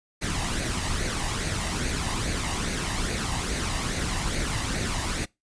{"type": "noise with flanger", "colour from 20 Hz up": "pink", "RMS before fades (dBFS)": -28, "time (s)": [0.21, 5.26], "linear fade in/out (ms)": 20, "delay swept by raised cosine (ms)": [0.46, 1.07], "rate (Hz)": 2.4, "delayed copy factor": 0.5, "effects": ["noise-tail reverb RT60 0.2 s tail -23 dB re dry", "resampled to 22050 Hz"]}